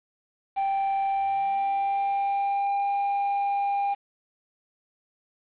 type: tone with pitch glide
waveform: triangle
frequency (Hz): 784 to 801.9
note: G5 to G5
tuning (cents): 0 to +39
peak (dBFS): -21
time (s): 0.56-3.95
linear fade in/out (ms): 20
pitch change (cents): +39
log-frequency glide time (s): 1.07-2.93
effects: resampled to 8000 Hz + 8-bit